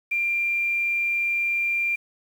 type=tone; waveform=sine; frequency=2381 Hz; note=D7; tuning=23 cents sharp; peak=-21 dBFS; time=0.11-1.96 s; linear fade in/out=10 ms; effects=8-bit